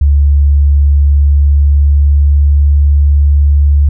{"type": "tone with pitch glide", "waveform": "sine", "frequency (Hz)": [71.4, 71.94], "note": ["D2", "D2"], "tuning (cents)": [-48, -35], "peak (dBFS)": -4, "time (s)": [0.01, 3.89], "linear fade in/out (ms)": 5, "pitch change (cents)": 13, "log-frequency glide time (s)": [1.01, 2.69], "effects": []}